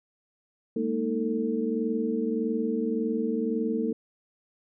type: tone cluster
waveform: sine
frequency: 209.7 / 231.4 / 312.7 / 447.1 Hz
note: G#3 / A#3 / D#4 / A4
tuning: +17 / -13 / +9 / +28 cents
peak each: -34 / -28 / -32 / -30 dBFS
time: 0.76-3.93 s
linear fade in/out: 5 ms
effects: none

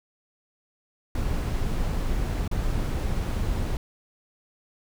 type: noise with dropouts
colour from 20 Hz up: brown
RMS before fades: -26 dBFS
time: 1.15-3.77 s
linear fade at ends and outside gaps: 2 ms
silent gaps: 2.478-2.513 s
effects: none

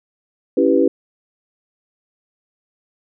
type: chord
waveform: sine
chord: C# half-diminished seventh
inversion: none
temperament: equal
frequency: 277.2 / 329.6 / 392 / 493.9 Hz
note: C#4 / E4 / G4 / B4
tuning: 0 / 0 / 0 / 0 cents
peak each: -17 dBFS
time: 0.57-0.88 s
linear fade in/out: 5 ms
effects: none

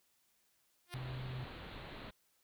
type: tone with exponential growth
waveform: 5% pulse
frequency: 352.3 Hz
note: F4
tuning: 15 cents sharp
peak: -30 dBFS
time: 0.86-0.94 s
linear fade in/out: 0 ms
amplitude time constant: 17 ms
type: tone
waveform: triangle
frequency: 128.1 Hz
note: C3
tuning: 36 cents flat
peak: -39 dBFS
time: 0.94-1.44 s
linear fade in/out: 2 ms
type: low-pass noise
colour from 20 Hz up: pink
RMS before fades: -49 dBFS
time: 0.94-2.11 s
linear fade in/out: 10 ms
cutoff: 4300 Hz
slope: 96 dB/octave
effects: white hiss -75 dBFS RMS until 2.43 s

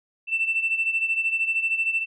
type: beating tone pair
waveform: sine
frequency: 2670 / 2683 Hz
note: E7 / E7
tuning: +22 / +30 cents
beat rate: 13 Hz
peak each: -22 / -27 dBFS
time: 0.27-2.06 s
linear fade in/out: 50 ms
effects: tanh soft clip ceiling -14 dBFS

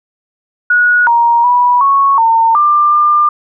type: tone with pitch steps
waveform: sine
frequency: 1457 / 939 / 978 / 1106 / 908 / 1190 / 1197 Hz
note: F#6 / A#5 / B5 / C#6 / A#5 / D6 / D6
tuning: -27 / +12 / -17 / -4 / -46 / +22 / +33 cents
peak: -6 dBFS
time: 0.7-3.29 s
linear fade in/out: 5 ms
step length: 370 ms
effects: none

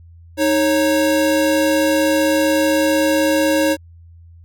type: tone pair together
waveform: square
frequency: 311.2 / 549 Hz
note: D#4 / C#5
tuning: 0 / -17 cents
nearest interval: minor seventh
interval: 983 cents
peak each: -17 dBFS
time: 0.37-3.77 s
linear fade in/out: 50 ms
effects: added 84 Hz sine -40 dBFS peak until 4.44 s

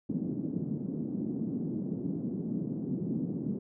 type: band-pass noise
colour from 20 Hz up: white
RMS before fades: -34 dBFS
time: 0.09-3.59 s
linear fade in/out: 5 ms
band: 160 to 270 Hz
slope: 24 dB/octave
effects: none

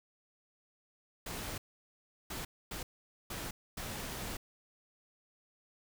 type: noise bursts at uneven times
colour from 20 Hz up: pink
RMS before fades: -41 dBFS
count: 5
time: 1.26-1.58 / 2.3-2.45 / 2.71-2.83 / 3.3-3.51 / 3.77-4.37 s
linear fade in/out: 5 ms
effects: none

